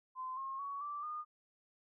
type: tone with pitch steps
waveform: sine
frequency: 1031 / 1075.4 / 1121.7 / 1170 / 1220.4 Hz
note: C6 / C6 / C#6 / D6 / D#6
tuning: -26 / +47 / +20 / -7 / -34 cents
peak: -39 dBFS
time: 0.15-1.25 s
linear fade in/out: 50 ms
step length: 220 ms
effects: none